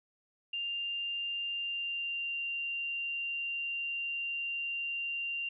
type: tone with pitch glide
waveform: sine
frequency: 2794 to 2776 Hz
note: F7 to F7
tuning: 0 to -11 cents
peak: -33 dBFS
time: 0.53-5.49 s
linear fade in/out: 5 ms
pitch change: -11 cents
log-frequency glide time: 1.52-2.38 s
effects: none